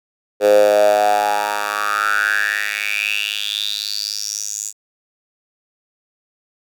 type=tone with high-pass filter sweep; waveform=10% pulse; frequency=103.83 Hz; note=G#2; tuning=in tune; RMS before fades=-18 dBFS; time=0.4-4.73 s; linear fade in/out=50 ms; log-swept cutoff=470 to 7300 Hz; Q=7.6; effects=none